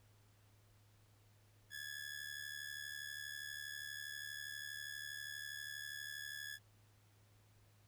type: ring-modulated tone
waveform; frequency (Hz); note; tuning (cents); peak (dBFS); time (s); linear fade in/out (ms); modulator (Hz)
sawtooth; 1696; G#6; +36; -39; 1.7-6.59; 50; 36.2
effects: added 104 Hz sine -67 dBFS peak until 7.87 s + pink hiss -73 dBFS RMS until 7.87 s